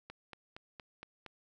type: click train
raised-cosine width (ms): 0.3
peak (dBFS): -30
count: 6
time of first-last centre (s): 0.1-1.263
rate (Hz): 4.3
effects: none